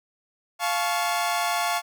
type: chord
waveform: sawtooth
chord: F augmented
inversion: none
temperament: equal with one note detuned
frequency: 698.5 / 865.4 / 1108.7 Hz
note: F5 / A5 / C#6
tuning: 0 / -29 / 0 cents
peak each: -22 / -25 / -25 dBFS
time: 0.59-1.82 s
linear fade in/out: 50 ms
effects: none